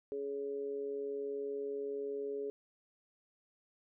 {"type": "tone with amplitude modulation", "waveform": "sine", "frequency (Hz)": 420, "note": "G#4", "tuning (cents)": 19, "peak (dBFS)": -33, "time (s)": [0.12, 2.5], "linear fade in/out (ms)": 0, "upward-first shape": "sine", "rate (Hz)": 139, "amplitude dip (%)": 65, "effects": []}